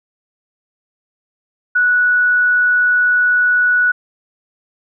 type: tone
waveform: sine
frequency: 1472 Hz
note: F#6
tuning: 9 cents flat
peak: -10 dBFS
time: 1.75-3.92 s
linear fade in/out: 10 ms
effects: none

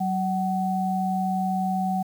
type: tone pair together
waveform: sine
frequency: 188 / 752 Hz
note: F#3 / F#5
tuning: +28 / +28 cents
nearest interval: 2 octaves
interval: 2400 cents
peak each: -25 dBFS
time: 0-2.03 s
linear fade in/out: 10 ms
effects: 8-bit

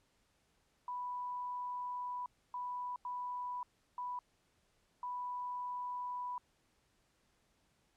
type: tone bursts at uneven times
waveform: sine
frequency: 987.8 Hz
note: B5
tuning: in tune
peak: -38 dBFS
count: 5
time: 0.88-2.26 / 2.54-2.96 / 3.05-3.63 / 3.98-4.19 / 5.03-6.38 s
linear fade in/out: 2 ms
effects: pink hiss -75 dBFS RMS until 7.96 s + low-pass 10000 Hz 12 dB/octave

